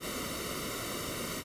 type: noise with comb filter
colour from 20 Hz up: pink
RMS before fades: -37 dBFS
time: 0-1.44 s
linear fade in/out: 50 ms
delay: 1.2 ms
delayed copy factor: -0.8
effects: resampled to 32000 Hz